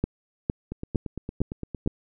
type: two click trains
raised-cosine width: 3 ms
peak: -10 / -19 dBFS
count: 5 / 11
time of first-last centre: 0.04-1.875 / 0.72-1.862 s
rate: 2.18 / 8.76 Hz
effects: none